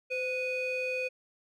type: ring-modulated tone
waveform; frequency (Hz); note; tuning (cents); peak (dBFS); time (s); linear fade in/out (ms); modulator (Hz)
triangle; 987.8; B5; 0; -25; 0.1-1.09; 20; 1500
effects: none